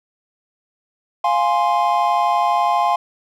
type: chord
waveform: triangle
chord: F minor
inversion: none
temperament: equal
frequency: 698.5 / 830.6 / 1046.5 Hz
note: F5 / Ab5 / C6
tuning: 0 / 0 / 0 cents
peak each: -17 dBFS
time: 1.24-2.96 s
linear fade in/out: 5 ms
effects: none